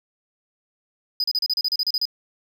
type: tone bursts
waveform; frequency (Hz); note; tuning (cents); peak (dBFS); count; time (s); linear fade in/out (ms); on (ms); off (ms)
triangle; 4981; D#8; +1; -18; 12; 1.2-2.054; 2; 40; 34
effects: none